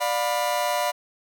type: chord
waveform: 40% pulse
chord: B diminished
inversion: first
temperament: just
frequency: 592.7 / 711.2 / 987.8 Hz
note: D5 / F5 / B5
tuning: +16 / +31 / 0 cents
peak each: -26 dBFS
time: 0-0.92 s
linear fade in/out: 20 ms
effects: none